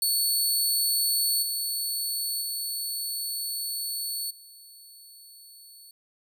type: tone with level steps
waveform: 15% pulse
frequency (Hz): 4435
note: C#8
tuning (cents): 0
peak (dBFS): -16 / -21 / -23 / -41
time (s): 0.02-5.91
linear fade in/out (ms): 2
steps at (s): 1.42 / 2.41 / 4.3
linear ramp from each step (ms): 10
effects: none